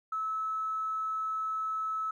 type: tone with tanh clipping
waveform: triangle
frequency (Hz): 1300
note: E6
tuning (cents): -24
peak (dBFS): -30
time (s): 0.12-2.11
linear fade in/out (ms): 5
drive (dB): 3
effects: none